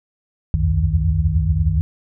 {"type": "tone cluster", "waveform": "sine", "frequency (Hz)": [63.9, 76.2, 83.4, 92.9, 155.9], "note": ["C2", "D#2", "E2", "F#2", "D#3"], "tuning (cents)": [-40, -36, 21, 7, 4], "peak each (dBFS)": -21, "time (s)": [0.54, 1.81], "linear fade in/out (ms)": 0, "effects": []}